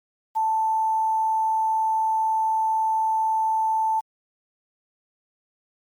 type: tone with quantisation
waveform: sine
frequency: 882 Hz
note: A5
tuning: 4 cents sharp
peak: -19 dBFS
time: 0.35-4.01 s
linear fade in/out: 20 ms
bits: 8
effects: MP3 96 kbps